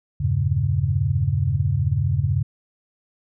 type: chord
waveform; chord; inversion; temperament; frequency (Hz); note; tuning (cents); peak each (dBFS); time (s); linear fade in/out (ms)
sine; E diminished seventh; none; equal; 82.41 / 98 / 116.54 / 138.59; E2 / G2 / Bb2 / Db3; 0 / 0 / 0 / 0; -26 / -22 / -26 / -22; 0.2-2.43; 10
effects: none